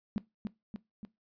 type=tone with echo; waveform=sine; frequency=210.9 Hz; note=G#3; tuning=27 cents sharp; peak=-28 dBFS; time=0.16-0.18 s; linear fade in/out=0 ms; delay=290 ms; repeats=3; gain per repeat=-4 dB; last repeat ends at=1.05 s; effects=noise-tail reverb RT60 0.2 s tail -19 dB re dry + resampled to 11025 Hz